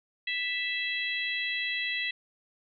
harmonic tone, 659.3 Hz, E5, in tune, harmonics 3 / 4 / 5 / 6, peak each -32 / -34 / -36 / -38 dBFS, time 0.27-2.11 s, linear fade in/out 5 ms, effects none

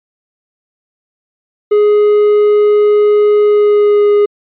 triangle tone with pitch glide, 417.3 to 412.7 Hz, G#4 to G#4, +8 to -11 cents, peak -4 dBFS, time 1.71-4.26 s, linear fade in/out 10 ms, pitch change -19 cents, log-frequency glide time 3.43-4.09 s, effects resampled to 8000 Hz

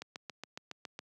click train, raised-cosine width 0.2 ms, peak -24 dBFS, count 8, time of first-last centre 0.02-0.991 s, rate 7.21 Hz, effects high-pass 150 Hz 12 dB/octave

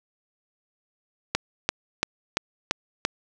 click train, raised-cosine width 0.2 ms, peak -4 dBFS, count 6, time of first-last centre 1.35-3.051 s, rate 2.94 Hz, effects none

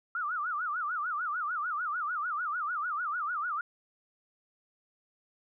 sine tone with vibrato, 1307 Hz, E6, 15 cents flat, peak -30 dBFS, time 0.15-3.61 s, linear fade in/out 2 ms, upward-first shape sine, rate 6.7 Hz, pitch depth 210 cents each way, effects none

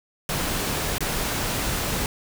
pink noise with dropouts, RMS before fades -26 dBFS, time 0.29-2.06 s, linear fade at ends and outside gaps 1 ms, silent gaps 0.982-1.006 s, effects none

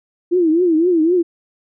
sine tone with vibrato, 337.3 Hz, E4, 40 cents sharp, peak -11 dBFS, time 0.31-1.23 s, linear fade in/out 20 ms, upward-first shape triangle, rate 3.9 Hz, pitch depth 170 cents each way, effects none

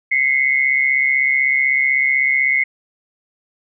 sine tone pair together, 2044 / 2180 Hz, C7 / C#7, -41 / -29 cents, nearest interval minor second, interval 112 cents, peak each -16 dBFS, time 0.11-2.64 s, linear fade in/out 10 ms, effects none

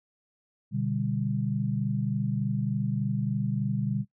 sine chord, G major, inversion first, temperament equal with one note detuned, 123.47 / 146.83 / 198.39 Hz, B2 / D3 / G3, 0 / 0 / +21 cents, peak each -30 dBFS, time 0.71-4.05 s, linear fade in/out 50 ms, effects noise-tail reverb RT60 0.1 s tail -17 dB re dry

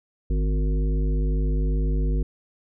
harmonic tone with a mistuned harmonic, 51.1 Hz, G#1, 27 cents flat, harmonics 1 / 3 / 5 / 7 / 9, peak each -20 / -30 / -34 / -37 / -39 dBFS, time 0.3-2.23 s, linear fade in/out 5 ms, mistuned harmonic 7, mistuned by +26 cents, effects none

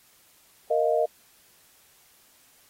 sine chord, Bb suspended fourth, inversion none, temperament equal, 466.2 / 622.3 / 698.5 Hz, Bb4 / Eb5 / F5, 0 / 0 / 0 cents, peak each -25 / -23 / -27 dBFS, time 0.7-1.06 s, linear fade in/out 10 ms, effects white hiss -59 dBFS RMS until 2.69 s + AAC 48 kbps

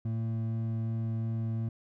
triangle tone pair together, 112.85 / 225.7 Hz, A2 / A3, +44 / +44 cents, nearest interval octave, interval 1200 cents, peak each -28 / -36 dBFS, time 0.05-1.69 s, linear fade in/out 5 ms, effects none

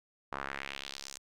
sawtooth tone with band-pass filter sweep, 68.8 Hz, C#2, 12 cents flat, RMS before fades -42 dBFS, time 0.32-1.18 s, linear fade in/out 5 ms, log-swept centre 1100 to 7200 Hz, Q 2, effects none

